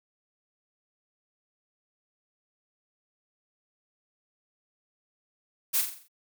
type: noise with echo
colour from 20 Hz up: blue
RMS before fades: -25 dBFS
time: 5.73-5.82 s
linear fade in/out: 20 ms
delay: 44 ms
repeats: 6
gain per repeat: -6 dB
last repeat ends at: 6.084 s
effects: none